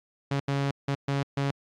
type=tone bursts at uneven times; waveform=sawtooth; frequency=139.4 Hz; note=C#3; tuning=10 cents sharp; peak=-21 dBFS; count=5; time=0.31-0.4 / 0.48-0.71 / 0.88-0.95 / 1.08-1.23 / 1.37-1.51 s; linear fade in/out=5 ms; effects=low-pass 5000 Hz 12 dB/octave + AAC 64 kbps